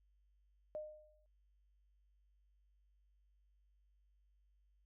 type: tone with exponential decay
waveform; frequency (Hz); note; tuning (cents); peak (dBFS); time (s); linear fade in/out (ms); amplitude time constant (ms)
sine; 611; D#5; -32; -39; 0.75-1.26; 0; 110
effects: added 50 Hz sine -70 dBFS peak until 4.85 s